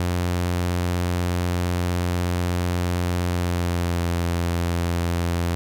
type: tone with pitch glide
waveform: sawtooth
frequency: 88.4 to 85.98 Hz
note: F2 to F2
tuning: +22 to -27 cents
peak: -17 dBFS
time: 0-5.55 s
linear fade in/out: 0 ms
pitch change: -49 cents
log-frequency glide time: 3.29-4.07 s
effects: none